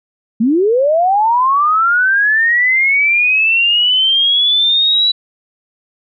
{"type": "linear sweep", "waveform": "sine", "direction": "up", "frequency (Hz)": [208.3, 3951], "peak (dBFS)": -9, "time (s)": [0.4, 5.12], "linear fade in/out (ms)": 10, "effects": []}